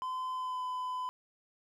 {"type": "tone with pitch glide", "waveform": "triangle", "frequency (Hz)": [1023, 1008.3], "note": ["C6", "B5"], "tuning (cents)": [-39, 36], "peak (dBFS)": -32, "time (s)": [0.02, 1.09], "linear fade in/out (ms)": 0, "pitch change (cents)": -25, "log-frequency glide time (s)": [0.33, 0.63], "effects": []}